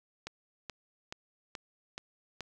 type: click train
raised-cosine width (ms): 0.2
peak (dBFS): -22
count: 6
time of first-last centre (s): 0.27-2.407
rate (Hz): 2.34
effects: none